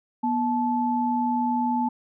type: tone pair together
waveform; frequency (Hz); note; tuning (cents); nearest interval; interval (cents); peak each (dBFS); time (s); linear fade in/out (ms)
sine; 242.9 / 870.1; B3 / A5; -29 / -20; octave + minor seventh; 2209; -24; 0.23-1.89; 10
effects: none